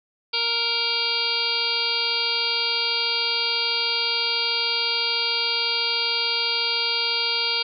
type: harmonic tone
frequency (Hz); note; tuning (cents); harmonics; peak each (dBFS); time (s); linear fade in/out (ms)
466.2; A#4; 0; 1 / 2 / 3 / 5 / 6 / 7 / 8 / 9 / 10; -35 / -34 / -34 / -29 / -30 / -30 / -31 / -30 / -25; 0.33-7.63; 10
effects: none